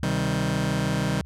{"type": "chord", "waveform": "sawtooth", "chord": "C minor", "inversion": "none", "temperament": "just", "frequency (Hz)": [130.81, 156.98, 196.22], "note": ["C3", "Eb3", "G3"], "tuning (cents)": [0, 16, 2], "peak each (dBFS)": -23, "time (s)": [0.03, 1.21], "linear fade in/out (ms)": 0, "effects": ["added 73 Hz sine -38 dBFS peak until 1.25 s", "low-pass 10000 Hz 12 dB/octave"]}